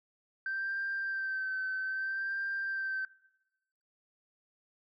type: tone with vibrato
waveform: sine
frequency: 1558 Hz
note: G6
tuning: 11 cents flat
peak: -31 dBFS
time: 0.46-3.05 s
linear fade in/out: 2 ms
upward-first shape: sine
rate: 0.62 Hz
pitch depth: 30 cents each way
effects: noise-tail reverb RT60 1.0 s tail -23 dB re dry + tanh soft clip ceiling -28 dBFS